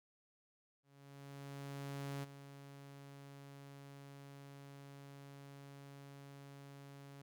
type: tone with ADSR envelope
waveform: sawtooth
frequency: 139.8 Hz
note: C#3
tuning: 15 cents sharp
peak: -37 dBFS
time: 0.83-7.22 s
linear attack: 1400 ms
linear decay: 22 ms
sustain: -12 dB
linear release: 4 ms
effects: none